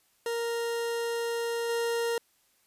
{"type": "tone with level steps", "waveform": "40% pulse", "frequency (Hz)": 466.2, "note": "A#4", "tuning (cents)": 0, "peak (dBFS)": [-28, -26], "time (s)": [0.26, 2.18], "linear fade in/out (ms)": 2, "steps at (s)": 1.69, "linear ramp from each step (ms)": 5, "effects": ["white hiss -68 dBFS RMS until 2.66 s", "resampled to 32000 Hz"]}